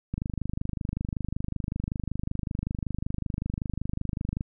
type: click train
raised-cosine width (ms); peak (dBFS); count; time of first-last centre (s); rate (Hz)
5; -17; 109; 0.14-4.409; 25.3
effects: none